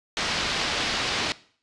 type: low-pass noise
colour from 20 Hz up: white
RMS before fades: -27 dBFS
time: 0.17-1.32 s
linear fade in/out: 0 ms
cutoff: 4900 Hz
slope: 24 dB/octave
effects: noise-tail reverb RT60 0.5 s tail -19 dB re dry + resampled to 24000 Hz